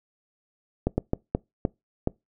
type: slowing click train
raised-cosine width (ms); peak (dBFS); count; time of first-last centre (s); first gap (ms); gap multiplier
2; -9; 6; 0.87-2.074; 110; 1.4
effects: noise-tail reverb RT60 0.2 s tail -24 dB re dry